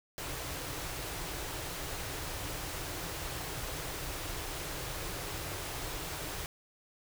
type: band-stop noise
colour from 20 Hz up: pink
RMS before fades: -39 dBFS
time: 0.18-6.46 s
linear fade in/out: 0 ms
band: 180 to 270 Hz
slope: 96 dB/octave
effects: none